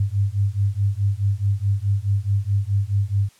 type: beating tone pair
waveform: sine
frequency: 97.8 / 102.5 Hz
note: G2 / G#2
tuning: -4 / -22 cents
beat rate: 4.7 Hz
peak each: -21 dBFS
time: 0-3.29 s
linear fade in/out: 5 ms
effects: white hiss -55 dBFS RMS until 3.39 s + low-pass 10000 Hz 12 dB/octave